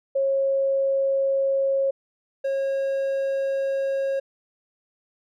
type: tone pair in turn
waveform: sine / triangle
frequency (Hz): 544 / 544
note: C#5 / C#5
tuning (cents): -33 / -33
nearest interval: unison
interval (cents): 0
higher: neither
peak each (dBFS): -19 / -20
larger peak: first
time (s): 0.15-1.91 / 2.44-4.2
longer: neither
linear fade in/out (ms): 10
effects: none

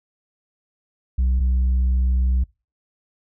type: tone pair in turn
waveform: sine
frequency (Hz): 63.1 / 63.1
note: B1 / B1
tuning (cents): +38 / +38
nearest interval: unison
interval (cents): 0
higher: neither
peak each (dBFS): -13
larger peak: neither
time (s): 1.18-1.4 / 1.4-2.44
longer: second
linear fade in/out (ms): 10
effects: noise-tail reverb RT60 0.3 s tail -26 dB re dry + tanh soft clip ceiling -15 dBFS

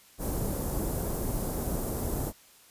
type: band-stop noise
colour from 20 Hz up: pink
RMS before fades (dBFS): -31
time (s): 0.18-2.33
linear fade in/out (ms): 50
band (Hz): 640 to 12000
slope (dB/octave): 12
effects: white hiss -57 dBFS RMS until 2.7 s + resampled to 32000 Hz

